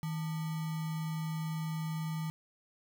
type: tone with sample-and-hold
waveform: sine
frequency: 159 Hz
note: D#3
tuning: 38 cents sharp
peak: -33 dBFS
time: 0.03-2.3 s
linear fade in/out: 0 ms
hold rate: 1050 Hz
effects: none